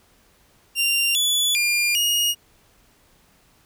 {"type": "tone with pitch steps", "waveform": "sawtooth", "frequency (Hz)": [2779, 3437, 2400, 2869], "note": ["F7", "A7", "D7", "F7"], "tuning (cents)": [-9, -41, 37, 46], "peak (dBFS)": -15, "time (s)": [0.75, 2.35], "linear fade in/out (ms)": 50, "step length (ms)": 400, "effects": ["pink hiss -58 dBFS RMS until 3.65 s"]}